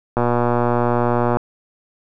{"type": "click train", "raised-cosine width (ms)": 1, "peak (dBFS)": -4, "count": 145, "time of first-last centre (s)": [0.17, 1.37], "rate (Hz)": 120, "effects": []}